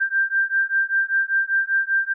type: beating tone pair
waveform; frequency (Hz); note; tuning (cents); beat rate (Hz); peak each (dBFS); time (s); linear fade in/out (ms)
sine; 1577 / 1582.1; G6 / G6; +10 / +16; 5.1; -21; 0-2.14; 20
effects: none